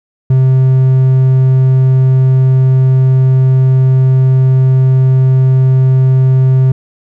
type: tone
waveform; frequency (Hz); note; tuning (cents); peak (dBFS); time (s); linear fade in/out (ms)
triangle; 130.81; C3; 0; -3; 0.3-6.72; 5
effects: none